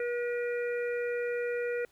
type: harmonic tone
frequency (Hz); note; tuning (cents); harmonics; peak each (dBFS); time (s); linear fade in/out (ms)
481.1; B4; -45; 1 / 3 / 4 / 5; -30 / -40 / -42 / -44; 0-1.85; 2
effects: pink hiss -66 dBFS RMS until 1.91 s